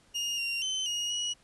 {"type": "tone with pitch steps", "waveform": "30% pulse", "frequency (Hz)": [2842, 2770, 3064, 2874, 2912], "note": ["F7", "F7", "G7", "F7", "F#7"], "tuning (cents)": [30, -15, -40, 49, -28], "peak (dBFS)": -27, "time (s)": [0.14, 1.34], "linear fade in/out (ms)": 20, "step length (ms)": 240, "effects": ["pink hiss -63 dBFS RMS until 1.43 s", "resampled to 24000 Hz"]}